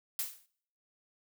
blue noise with exponential decay, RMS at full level -31 dBFS, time 0.19-0.46 s, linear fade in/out 1 ms, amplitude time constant 58 ms, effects noise-tail reverb RT60 0.6 s tail -22 dB re dry

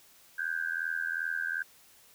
sine tone with amplitude modulation, 1568 Hz, G6, in tune, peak -26 dBFS, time 0.38-1.63 s, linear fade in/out 10 ms, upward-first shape sine, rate 82.6 Hz, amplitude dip 95%, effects white hiss -59 dBFS RMS until 2.14 s

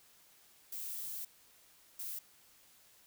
violet noise bursts at uneven times, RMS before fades -42 dBFS, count 2, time 0.72-1.25 / 1.99-2.19 s, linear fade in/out 5 ms, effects white hiss -64 dBFS RMS until 3.06 s

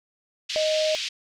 pink band-pass noise, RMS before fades -30 dBFS, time 0.49-1.09 s, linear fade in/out 10 ms, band 2600 to 5200 Hz, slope 24 dB/octave
sine tone, 622.3 Hz, D#5, in tune, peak -21 dBFS, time 0.56-0.95 s, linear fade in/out 0 ms
effects none

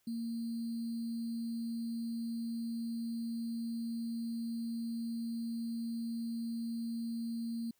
sine tone with sample-and-hold, 230.9 Hz, A#3, 16 cents flat, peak -35 dBFS, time 0.07-7.71 s, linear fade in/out 5 ms, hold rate 4410 Hz, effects white hiss -75 dBFS RMS until 7.79 s

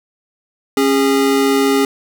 square tone pair together, 274 / 408.5 Hz, C#4 / G#4, -20 / -29 cents, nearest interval perfect fifth, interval 691 cents, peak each -15 dBFS, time 0.77-1.85 s, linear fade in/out 2 ms, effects none

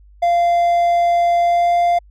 triangle tone with pitch glide, 692 to 696 Hz, F5 to F5, -16 to -6 cents, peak -10 dBFS, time 0.22-1.99 s, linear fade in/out 10 ms, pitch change +10 cents, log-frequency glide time 1.4-1.73 s, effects added 50 Hz sine -43 dBFS peak until 2.1 s

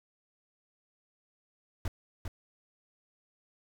brown noise with echo, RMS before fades -32 dBFS, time 1.85-1.88 s, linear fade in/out 2 ms, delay 400 ms, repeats 1, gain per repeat -5 dB, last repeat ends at 2.28 s, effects none

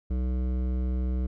sine tone with hard clipping, 62.9 Hz, B1, 32 cents sharp, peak -27 dBFS, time 0.1-1.27 s, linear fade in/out 10 ms, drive 13 dB, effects none

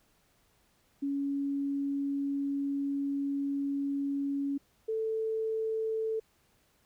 sine tone pair in turn, 279.8 / 442.4 Hz, C#4 / A4, +16 / +9 cents, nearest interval minor sixth, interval 793 cents, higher second, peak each -29 / -29 dBFS, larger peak neither, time 1.02-4.58 / 4.88-6.2 s, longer first, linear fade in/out 10 ms, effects pink hiss -69 dBFS RMS until 6.85 s

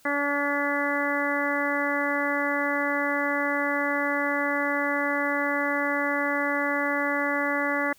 harmonic tone, 286.1 Hz, D4, 45 cents flat, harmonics 1 / 2 / 3 / 4 / 5 / 6 / 7, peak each -30 / -30 / -34 / -32 / -33 / -30 / -30 dBFS, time 0.05-7.93 s, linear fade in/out 5 ms, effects white hiss -58 dBFS RMS until 7.98 s

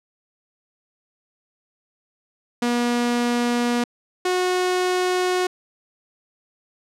sawtooth tone pair in turn, 240.5 / 364.7 Hz, B3 / F#4, -46 / -25 cents, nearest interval perfect fifth, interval 721 cents, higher second, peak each -15 dBFS, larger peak neither, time 2.62-3.84 / 4.25-5.47 s, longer neither, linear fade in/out 5 ms, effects low-pass 9000 Hz 12 dB/octave

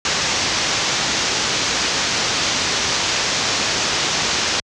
white low-pass noise, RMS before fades -20 dBFS, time 0.05-4.6 s, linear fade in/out 2 ms, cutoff 6600 Hz, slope 48 dB/octave, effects high-pass 60 Hz 12 dB/octave

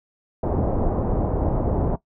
pink low-pass noise, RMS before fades -22 dBFS, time 0.43-1.96 s, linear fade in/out 5 ms, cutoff 790 Hz, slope 24 dB/octave, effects noise-tail reverb RT60 0.1 s tail -17 dB re dry

